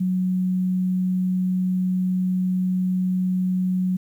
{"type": "tone", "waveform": "sine", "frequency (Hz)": 184.2, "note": "F#3", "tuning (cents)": -7, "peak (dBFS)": -19, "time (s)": [0, 3.97], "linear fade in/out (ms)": 10, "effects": ["9-bit"]}